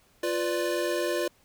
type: chord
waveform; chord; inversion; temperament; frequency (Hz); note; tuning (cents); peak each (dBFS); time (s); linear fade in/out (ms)
square; B diminished; second; equal with one note detuned; 349.2 / 498.2 / 587.3; F4 / B4 / D5; 0 / +15 / 0; -30 / -33 / -31; 0.23-1.28; 5
effects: pink hiss -63 dBFS RMS until 1.44 s